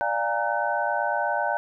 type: tone cluster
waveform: sine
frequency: 590 / 700 / 816 / 924 / 1513 Hz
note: D5 / F5 / G#5 / A#5 / F#6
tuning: +8 / +4 / -31 / -16 / +38 cents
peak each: -29 dBFS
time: 0.01-1.57 s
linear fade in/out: 0 ms
effects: none